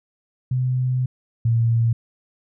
sine tone pair in turn, 127.4 / 115.58 Hz, C3 / A#2, -46 / -14 cents, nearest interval major second, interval 168 cents, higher first, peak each -18 / -15 dBFS, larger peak second, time 0.51-1.06 / 1.45-1.93 s, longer first, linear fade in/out 5 ms, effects none

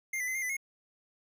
square tone with pitch steps, 2108 / 1991 / 2048 / 2116 / 2004 / 2162 Hz, C7 / B6 / C7 / C7 / B6 / C#7, +12 / +14 / -38 / +19 / +25 / -44 cents, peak -32 dBFS, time 0.13-0.568 s, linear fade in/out 5 ms, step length 73 ms, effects none

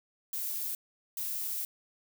violet noise bursts at uneven times, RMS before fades -35 dBFS, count 2, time 0.33-0.75 / 1.17-1.65 s, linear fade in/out 2 ms, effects none

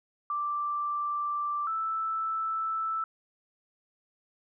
sine tone pair in turn, 1174.7 / 1318.6 Hz, D6 / E6, 0 / 0 cents, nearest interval major second, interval 200 cents, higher second, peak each -28 dBFS, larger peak neither, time 0.3-1.67 / 1.67-3.04 s, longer neither, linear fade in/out 2 ms, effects none

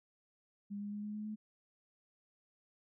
sine tone with pitch steps, 202.7 / 204.9 / 207.2 / 209.5 / 211.8 / 214.1 Hz, G#3 / G#3 / G#3 / G#3 / G#3 / A3, -42 / -23 / -4 / +15 / +34 / -47 cents, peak -39 dBFS, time 0.7-1.36 s, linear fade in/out 20 ms, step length 110 ms, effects none

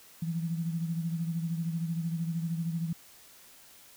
sine beating tone pair, 164.81 / 177.81 Hz, E3 / F3, 0 / +31 cents, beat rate 13 Hz, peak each -30 / -38 dBFS, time 0.22-2.93 s, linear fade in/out 5 ms, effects white hiss -55 dBFS RMS until 3.96 s

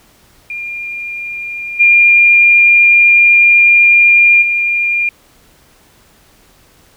sine tone with level steps, 2404 Hz, D7, 40 cents sharp, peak -20 / -4 / -11 dBFS, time 0.5-5.09 s, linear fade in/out 2 ms, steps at 1.79 / 4.41 s, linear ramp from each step 20 ms, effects pink hiss -48 dBFS RMS until 6.96 s

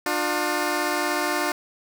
10% pulse tone pair together, 299.6 / 356.3 Hz, D4 / F4, +35 / +35 cents, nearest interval minor third, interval 300 cents, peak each -17 dBFS, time 0.06-1.52 s, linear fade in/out 2 ms, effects none

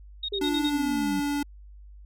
sine tone bursts, 3736 Hz, A#7, 3 cents sharp, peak -28 dBFS, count 5, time 0.23-0.698 s, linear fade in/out 5 ms, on 56 ms, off 47 ms
sine exponential sweep, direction down, 414.5 to 185 Hz, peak -29 dBFS, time 0.32-1.2 s, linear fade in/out 5 ms
square tone with pitch glide, 291.9 to 287.9 Hz, D4 to D4, -10 to -34 cents, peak -26 dBFS, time 0.41-1.43 s, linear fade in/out 5 ms, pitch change -24 cents, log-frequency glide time 0.76-0.84 s
effects added 50 Hz sine -44 dBFS peak until 2.05 s

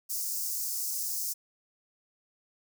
white high-pass noise, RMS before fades -33 dBFS, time 0.09-1.34 s, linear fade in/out 20 ms, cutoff 5000 Hz, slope 48 dB/octave, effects none

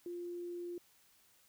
sine tone, 349.3 Hz, F4, in tune, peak -40 dBFS, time 0.06-0.78 s, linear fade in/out 2 ms, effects white hiss -68 dBFS RMS until 1.48 s

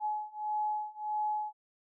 sine beating tone pair, 847 / 848.6 Hz, G#5 / G#5, +34 / +37 cents, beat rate 1.6 Hz, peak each -35 / -34 dBFS, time 0-1.53 s, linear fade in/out 50 ms, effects none

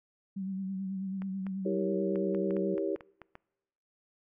sine tone with vibrato, 191.6 Hz, G3, 39 cents flat, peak -33 dBFS, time 0.36-2.75 s, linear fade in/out 10 ms, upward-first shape sine, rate 9.2 Hz, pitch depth 40 cents each way
clicks, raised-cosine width 0.5 ms, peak -31 dBFS, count 11, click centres 1.22 / 1.467 / 2.158 / 2.348 / 2.508 / 2.567 / 2.78 / 2.961 / 3.008 / 3.217 / 3.354 s
sine chord, E diminished seventh, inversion none, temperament equal with one note detuned, 324.2 / 392 / 466.2 / 554.4 Hz, E4 / G4 / Bb4 / Db5, -29 / 0 / 0 / 0 cents, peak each -34 / -32 / -38 / -36 dBFS, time 1.65-2.96 s, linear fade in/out 10 ms
effects noise-tail reverb RT60 1.0 s tail -25 dB re dry

